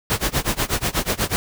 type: noise with tremolo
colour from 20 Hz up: pink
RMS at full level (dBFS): -19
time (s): 0.1-1.36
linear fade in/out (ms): 0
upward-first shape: sine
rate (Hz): 8.2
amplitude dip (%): 95
effects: none